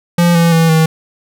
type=tone with pitch steps; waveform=square; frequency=172.7 / 168.37 / 164.14 / 160.02 Hz; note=F3 / E3 / E3 / D#3; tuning=-19 / +37 / -7 / +49 cents; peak=-8 dBFS; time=0.18-0.86 s; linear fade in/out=5 ms; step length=170 ms; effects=none